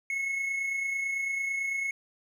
triangle tone pair together, 2157 / 2186 Hz, C#7 / C#7, -48 / -25 cents, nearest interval unison, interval 23 cents, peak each -39 / -27 dBFS, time 0.1-1.91 s, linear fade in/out 2 ms, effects none

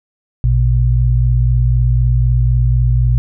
sine tone pair together, 57.85 / 121.8 Hz, A#1 / B2, -13 / -24 cents, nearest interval octave + minor second, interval 1289 cents, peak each -12 / -12 dBFS, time 0.44-3.18 s, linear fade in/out 0 ms, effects none

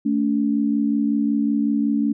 sine tone pair together, 220 / 285.4 Hz, A3 / D4, 0 / -49 cents, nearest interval perfect fourth, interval 451 cents, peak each -20 dBFS, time 0.05-2.13 s, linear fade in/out 10 ms, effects none

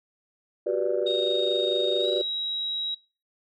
sine chord, G major seventh, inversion third, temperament just, 367.5 / 392 / 490 / 588 Hz, F#4 / G4 / B4 / D5, -12 / 0 / -14 / +2 cents, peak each -28 / -29 / -28 / -27 dBFS, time 0.66-2.22 s, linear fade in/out 10 ms
sine tone with pitch glide, 3729 to 3847 Hz, A#7 to B7, 0 to -46 cents, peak -26 dBFS, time 1.06-2.95 s, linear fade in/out 10 ms, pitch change +54 cents, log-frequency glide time 1.99-2.08 s
effects noise-tail reverb RT60 0.4 s tail -26 dB re dry + tanh soft clip ceiling -14 dBFS

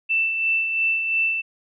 sine tone with tremolo, 2663 Hz, E7, 17 cents sharp, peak -17 dBFS, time 0.09-1.42 s, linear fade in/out 20 ms, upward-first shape sine, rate 2.9 Hz, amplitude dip 45%, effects none

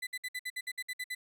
35% pulse tone bursts, 2002 Hz, B6, 23 cents sharp, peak -33 dBFS, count 11, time 0.02-1.15 s, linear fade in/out 10 ms, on 50 ms, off 58 ms, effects none

